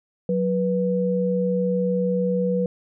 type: tone pair together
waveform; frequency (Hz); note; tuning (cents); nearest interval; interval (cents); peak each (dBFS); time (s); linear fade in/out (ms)
sine; 183.36 / 489.5; F#3 / B4; -15 / -15; octave + perfect fourth; 1700; -22 / -22; 0.29-2.66; 2
effects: none